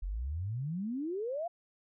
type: exponential sweep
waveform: sine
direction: up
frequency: 42.06 to 717 Hz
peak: -33 dBFS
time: 0.02-1.48 s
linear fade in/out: 10 ms
effects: none